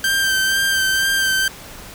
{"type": "tone with vibrato", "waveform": "sawtooth", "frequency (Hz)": 1568, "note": "G6", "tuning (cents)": 0, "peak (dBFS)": -12, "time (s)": [0.04, 1.48], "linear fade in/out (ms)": 2, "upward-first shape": "sine", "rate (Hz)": 2.1, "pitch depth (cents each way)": 21, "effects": ["pink hiss -37 dBFS RMS until 1.94 s"]}